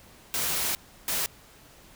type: noise bursts at uneven times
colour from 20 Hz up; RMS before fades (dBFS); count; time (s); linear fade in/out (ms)
white; -28; 2; 0.34-0.75 / 1.08-1.26; 0
effects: pink hiss -53 dBFS RMS until 1.95 s